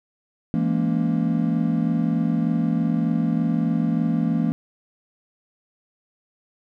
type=chord; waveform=triangle; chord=A# half-diminished seventh; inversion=second; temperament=just; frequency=167.82 / 209.8 / 233.1 / 279.7 Hz; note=E3 / G#3 / A#3 / C#4; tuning=+31 / +18 / 0 / +16 cents; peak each=-21 / -25 / -21 / -25 dBFS; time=0.54-4.52 s; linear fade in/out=0 ms; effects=none

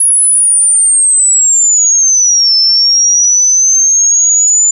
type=linear two-way sweep; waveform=sine; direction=down then up; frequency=10548 to 5274 to 7090 Hz; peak=-5 dBFS; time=0-4.71 s; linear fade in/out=5 ms; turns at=2.56 s; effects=none

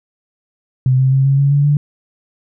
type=tone with pitch steps; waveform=sine; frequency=129.2 / 131.84 / 134.53 / 137.28 / 140.08 / 142.94 / 145.86 Hz; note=C3 / C3 / C3 / C#3 / C#3 / D3 / D3; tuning=-21 / +14 / +49 / -16 / +18 / -47 / -12 cents; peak=-9 dBFS; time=0.86-1.77 s; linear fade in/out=2 ms; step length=130 ms; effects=none

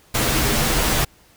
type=noise with comb filter; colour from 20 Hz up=pink; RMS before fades=-19 dBFS; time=0.14-1.05 s; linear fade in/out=10 ms; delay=11 ms; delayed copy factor=-0.55; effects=pink hiss -53 dBFS RMS until 1.36 s

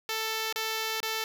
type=tone with dropouts; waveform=5% pulse; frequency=442 Hz; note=A4; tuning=8 cents sharp; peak=-18 dBFS; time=0.09-1.24 s; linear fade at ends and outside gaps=1 ms; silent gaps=0.526-0.559 / 1.004-1.029 s; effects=none

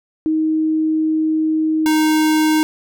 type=tone pair in turn; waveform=sine / square; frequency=314.4 / 310.8 Hz; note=D#4 / D#4; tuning=+18 / -2 cents; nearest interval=unison; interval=20 cents; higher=first; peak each=-14 / -13 dBFS; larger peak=second; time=0.26-1.86 / 1.86-2.63 s; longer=first; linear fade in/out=0 ms; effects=none

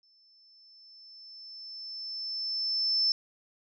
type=tone with exponential growth; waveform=sine; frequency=5290 Hz; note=E8; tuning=5 cents sharp; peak=-22 dBFS; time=0.03-3.12 s; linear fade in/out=1 ms; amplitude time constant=670 ms; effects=none

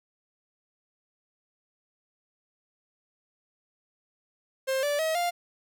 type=tone with pitch steps; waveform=45% pulse; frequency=530 / 581.3 / 637.6 / 699.3 Hz; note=C5 / D5 / D#5 / F5; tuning=+22 / -18 / +42 / +2 cents; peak=-25 dBFS; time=4.67-5.31 s; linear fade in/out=20 ms; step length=160 ms; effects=none

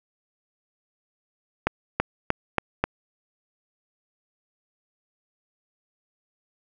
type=accelerating click train; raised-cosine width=0.5 ms; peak=-5 dBFS; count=5; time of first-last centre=1.67-2.84 s; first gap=330 ms; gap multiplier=0.92; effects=none

